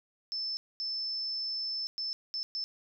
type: tone bursts at uneven times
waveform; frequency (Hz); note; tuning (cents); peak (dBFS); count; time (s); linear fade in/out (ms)
sine; 5274; E8; 0; -32; 5; 0.32-0.57 / 0.8-1.87 / 1.98-2.13 / 2.34-2.43 / 2.55-2.64; 0
effects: none